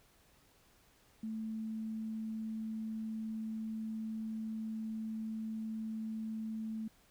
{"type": "tone", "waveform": "sine", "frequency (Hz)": 220.3, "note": "A3", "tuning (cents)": 2, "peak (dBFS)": -37, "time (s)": [1.23, 6.88], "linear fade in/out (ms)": 5, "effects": ["pink hiss -67 dBFS RMS until 7.1 s"]}